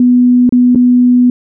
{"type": "tone with dropouts", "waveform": "sine", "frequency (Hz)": 246.9, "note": "B3", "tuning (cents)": 0, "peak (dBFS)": -4, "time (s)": [0, 1.3], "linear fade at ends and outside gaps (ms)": 2, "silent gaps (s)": [[0.493, 0.524], [0.749, 0.757]], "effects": []}